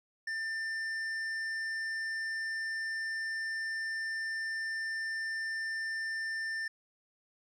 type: tone with hard clipping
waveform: sine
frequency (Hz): 1790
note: A6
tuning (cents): +29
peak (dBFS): -35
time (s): 0.27-6.68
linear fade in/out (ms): 5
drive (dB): 7
effects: none